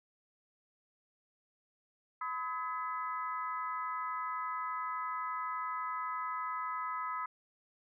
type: harmonic tone with a mistuned harmonic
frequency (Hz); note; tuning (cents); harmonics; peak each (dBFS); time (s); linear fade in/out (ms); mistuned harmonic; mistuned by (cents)
335.5; E4; +31; 3 / 4 / 5 / 6; -39 / -37 / -50 / -48; 2.21-7.26; 5; 4; -89
effects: none